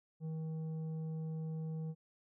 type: tone with tanh clipping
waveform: sine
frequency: 159.2 Hz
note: D#3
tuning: 40 cents sharp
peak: -39 dBFS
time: 0.2-1.95 s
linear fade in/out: 50 ms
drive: 7 dB
effects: none